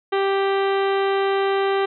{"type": "harmonic tone with a mistuned harmonic", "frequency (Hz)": 392, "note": "G4", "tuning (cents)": 0, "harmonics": [1, 2, 3, 4, 5, 6, 7, 8, 9, 10], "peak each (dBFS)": [-19, -25, -28, -32, -33, -38, -39, -36, -43, -43], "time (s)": [0.12, 1.86], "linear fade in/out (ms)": 10, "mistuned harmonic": 9, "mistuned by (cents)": 56, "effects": []}